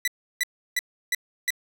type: tone bursts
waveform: sawtooth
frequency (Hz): 1975.5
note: B6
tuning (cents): 0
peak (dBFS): -18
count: 5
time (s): 0.05-1.505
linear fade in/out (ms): 2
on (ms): 27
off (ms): 330
effects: none